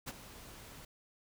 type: noise with ADSR envelope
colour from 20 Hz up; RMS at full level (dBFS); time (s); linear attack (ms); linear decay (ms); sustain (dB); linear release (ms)
pink; -39; 0.06-0.85; 25; 30; -13; 4
effects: none